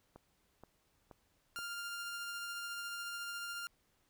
click train, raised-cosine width 1 ms, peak -38 dBFS, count 4, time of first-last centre 0.16-1.589 s, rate 2.1 Hz
sawtooth tone with tremolo, 1399 Hz, F6, 3 cents sharp, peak -36 dBFS, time 1.56-3.67 s, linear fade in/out 0 ms, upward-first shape triangle, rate 14 Hz, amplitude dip 25%
effects pink hiss -75 dBFS RMS until 4.09 s

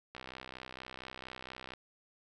click train, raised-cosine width 0.3 ms, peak -28 dBFS, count 103, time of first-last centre 0.15-1.736 s, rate 64.3 Hz, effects none

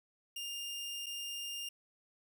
sawtooth tone with dropouts, 2808 Hz, F7, 9 cents sharp, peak -36 dBFS, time 0.36-1.69 s, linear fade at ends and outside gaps 5 ms, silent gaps 1.061-1.065 s, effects none

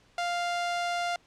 sawtooth tone, 698.5 Hz, F5, in tune, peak -24 dBFS, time 0.18-1.16 s, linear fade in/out 2 ms, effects pink hiss -62 dBFS RMS until 1.26 s + low-pass 6000 Hz 12 dB/octave

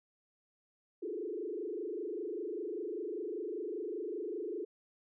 sine tone with frequency modulation, 386.3 Hz, G4, 25 cents flat, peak -36 dBFS, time 1.02-4.65 s, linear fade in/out 10 ms, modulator 25.1 Hz, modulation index 2.5, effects none

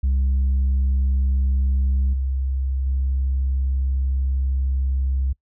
sine tone with level steps, 66.4 Hz, C2, 26 cents sharp, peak -14 / -19 / -17 dBFS, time 0.03-5.33 s, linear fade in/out 10 ms, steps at 2.13 / 2.86 s, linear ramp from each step 5 ms, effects noise-tail reverb RT60 0.1 s tail -25 dB re dry + tanh soft clip ceiling -15 dBFS

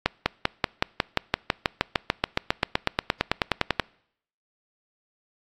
accelerating click train, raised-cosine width 0.3 ms, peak -3 dBFS, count 28, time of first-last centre 0.06-3.797 s, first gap 200 ms, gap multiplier 0.97, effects noise-tail reverb RT60 0.7 s tail -26 dB re dry + AAC 48 kbps

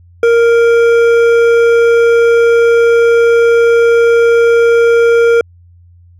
triangle tone with hard clipping, 466.2 Hz, A#4, in tune, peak -7 dBFS, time 0.23-5.41 s, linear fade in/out 2 ms, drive 13 dB, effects added 87 Hz sine -39 dBFS peak until 6.19 s

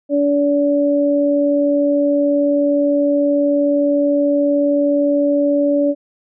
sine tone pair together, 287.2 / 573.7 Hz, D4 / D5, -39 / -41 cents, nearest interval octave, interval 1198 cents, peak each -15 dBFS, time 0.09-5.95 s, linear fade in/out 50 ms, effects none

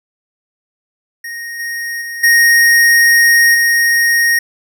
square tone with level steps, 1864.7 Hz, A#6, in tune, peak -24 / -20 / -23 / -7 / -10 dBFS, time 1.24-4.39 s, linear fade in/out 5 ms, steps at 1.59 / 2.01 / 2.23 / 3.54 s, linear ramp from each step 10 ms, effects none

